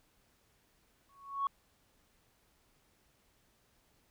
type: tone with exponential growth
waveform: sine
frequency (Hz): 1108.7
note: C#6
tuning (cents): 0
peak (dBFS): -26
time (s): 1.09-1.47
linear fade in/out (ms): 2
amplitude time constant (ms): 81
effects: tanh soft clip ceiling -25 dBFS + pink hiss -71 dBFS RMS until 4.1 s